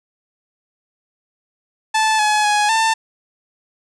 sawtooth tone with pitch steps, 874 / 847 / 835 / 893 Hz, A5 / G#5 / G#5 / A5, -12 / +34 / +9 / +25 cents, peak -10 dBFS, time 1.94-2.94 s, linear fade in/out 10 ms, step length 250 ms, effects resampled to 22050 Hz + 7-bit

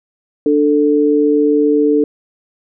sine tone pair together, 295.1 / 442.5 Hz, D4 / A4, +8 / +10 cents, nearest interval perfect fifth, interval 702 cents, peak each -12 dBFS, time 0.46-2.04 s, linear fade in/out 2 ms, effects none

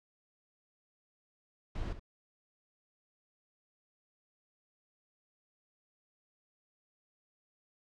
brown noise with echo, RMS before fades -36 dBFS, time 1.75-1.93 s, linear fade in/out 5 ms, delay 66 ms, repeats 1, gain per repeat -11 dB, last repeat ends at 1.996 s, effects low-pass 5000 Hz 12 dB/octave

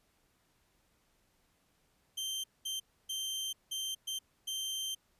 sawtooth tone bursts at uneven times, 3136 Hz, G7, in tune, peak -32 dBFS, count 6, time 2.17-2.44 / 2.65-2.8 / 3.09-3.53 / 3.71-3.95 / 4.07-4.19 / 4.47-4.95 s, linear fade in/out 10 ms, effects pink hiss -73 dBFS RMS until 5.19 s + resampled to 32000 Hz

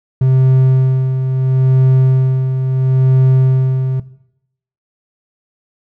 triangle tone with tremolo, 130.81 Hz, C3, in tune, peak -4 dBFS, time 0.21-4 s, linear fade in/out 5 ms, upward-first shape sine, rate 0.74 Hz, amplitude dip 55%, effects noise-tail reverb RT60 0.8 s tail -18 dB re dry

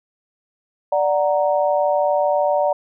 sine chord, D augmented, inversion none, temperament equal, 587.3 / 740 / 932.3 Hz, D5 / F#5 / A#5, 0 / 0 / 0 cents, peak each -17 / -21 / -23 dBFS, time 0.92-2.73 s, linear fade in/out 5 ms, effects none

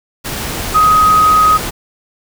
sine tone in noise, 1257 Hz, D#6, 17 cents sharp, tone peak -6 dBFS, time 0.74-1.58 s, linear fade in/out 20 ms, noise pink, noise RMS -21 dBFS, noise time 0.24-1.71 s, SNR +12 dB, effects none

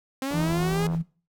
sawtooth linear sweep, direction up, 261.6 to 420.7 Hz, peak -23 dBFS, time 0.22-0.87 s, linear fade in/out 2 ms
click train, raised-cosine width 1 ms, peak -23 dBFS, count 55, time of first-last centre 0.31-0.948 s, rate 84.7 Hz
sine tone, 164.81 Hz, E3, in tune, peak -24 dBFS, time 0.33-1.03 s, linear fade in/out 20 ms
brown noise with tremolo, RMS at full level -37 dBFS, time 0.37-1.02 s, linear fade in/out 10 ms, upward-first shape sine, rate 9.2 Hz, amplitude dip 70%
effects noise-tail reverb RT60 0.4 s tail -21 dB re dry

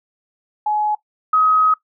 sine tone pair in turn, 845 / 1266.1 Hz, G#5 / D#6, +30 / +30 cents, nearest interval perfect fifth, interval 700 cents, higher second, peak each -16 / -11 dBFS, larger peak second, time 0.66-0.95 / 1.33-1.74 s, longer second, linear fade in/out 5 ms, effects noise-tail reverb RT60 0.1 s tail -18 dB re dry

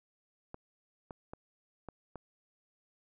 clicks, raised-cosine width 1 ms, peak -29 dBFS, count 5, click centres 0.544 / 1.108 / 1.335 / 1.887 / 2.157 s, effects none

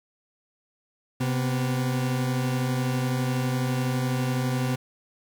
40% pulse tone pair together, 129.7 / 247.4 Hz, C3 / B3, -15 / +3 cents, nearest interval major seventh, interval 1118 cents, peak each -24 / -29 dBFS, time 1.2-4.76 s, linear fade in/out 10 ms, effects 9-bit

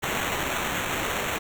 white noise with sample-and-hold, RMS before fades -28 dBFS, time 0.02-1.39 s, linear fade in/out 20 ms, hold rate 4900 Hz, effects none

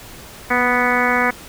harmonic tone with a mistuned harmonic, 246.9 Hz, B3, in tune, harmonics 1 / 2 / 3 / 4 / 5 / 6 / 7 / 8 / 9, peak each -23 / -23 / -23 / -23 / -23 / -23 / -23 / -23 / -23 dBFS, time 0.5-1.31 s, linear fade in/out 10 ms, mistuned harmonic 1, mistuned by -25 cents, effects pink hiss -38 dBFS RMS until 1.48 s

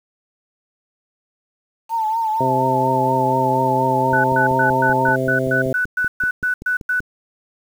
sine tone with vibrato, 890 Hz, A5, 20 cents sharp, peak -17 dBFS, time 1.89-5.17 s, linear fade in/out 50 ms, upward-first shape triangle, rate 4.2 Hz, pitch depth 71 cents each way
harmonic tone, 130.81 Hz, C3, in tune, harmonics 1 / 2 / 3 / 4 / 5, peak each -24 / -24 / -24 / -24 / -24 dBFS, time 2.4-5.73 s, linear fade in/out 5 ms
sine tone bursts, 1489 Hz, F#6, 11 cents sharp, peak -16 dBFS, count 13, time 4.13-7 s, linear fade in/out 5 ms, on 110 ms, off 120 ms
click train, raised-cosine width 3 ms, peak -19 dBFS, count 16, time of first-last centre 4.13-7.004 s, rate 5.22 Hz
effects 7-bit

